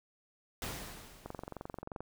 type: noise with exponential decay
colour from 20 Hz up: pink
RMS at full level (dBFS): -38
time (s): 0.62-1.82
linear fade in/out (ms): 1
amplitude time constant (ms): 260
type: click train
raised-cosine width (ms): 1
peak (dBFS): -27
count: 18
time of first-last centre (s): 1.26-2.006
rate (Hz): 22.8
effects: none